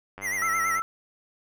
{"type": "click train", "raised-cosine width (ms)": 0.5, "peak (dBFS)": -25, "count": 61, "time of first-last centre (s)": [0.18, 0.793], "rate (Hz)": 97.8}
{"type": "tone with vibrato", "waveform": "square", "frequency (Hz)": 1996, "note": "B6", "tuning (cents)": 18, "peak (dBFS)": -27, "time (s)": [0.21, 0.81], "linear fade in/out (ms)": 50, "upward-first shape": "sine", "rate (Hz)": 9.1, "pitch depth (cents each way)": 99}
{"type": "tone", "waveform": "sine", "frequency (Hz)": 1329, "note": "E6", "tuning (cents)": 14, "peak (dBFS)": -25, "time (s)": [0.42, 0.82], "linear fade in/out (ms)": 0}
{"effects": []}